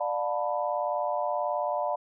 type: chord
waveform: sine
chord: B half-diminished seventh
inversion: first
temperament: just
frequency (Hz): 592.7 / 711.2 / 889 / 987.8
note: D5 / F5 / A5 / B5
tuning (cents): +16 / +31 / +18 / 0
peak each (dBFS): -30 / -31 / -34 / -33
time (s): 0-1.96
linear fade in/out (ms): 10
effects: none